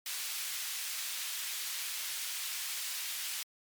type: high-pass noise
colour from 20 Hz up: pink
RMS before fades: -38 dBFS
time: 0.06-3.43 s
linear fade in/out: 2 ms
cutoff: 2500 Hz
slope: 12 dB/octave
effects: MP3 96 kbps